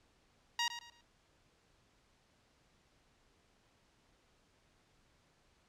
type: tone with echo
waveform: 10% pulse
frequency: 945 Hz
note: A#5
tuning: 23 cents sharp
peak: -23 dBFS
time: 0.59-0.68 s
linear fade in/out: 2 ms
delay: 110 ms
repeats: 3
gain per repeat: -11 dB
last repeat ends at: 1.01 s
effects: pink hiss -71 dBFS RMS until 5.68 s + low-pass 7000 Hz 12 dB/octave